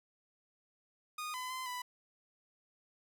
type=tone with pitch steps; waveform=sawtooth; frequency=1232 / 1011 / 1029 / 992 Hz; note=D#6 / B5 / C6 / B5; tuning=-17 / +40 / -29 / +7 cents; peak=-35 dBFS; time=1.18-1.82 s; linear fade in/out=5 ms; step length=160 ms; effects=none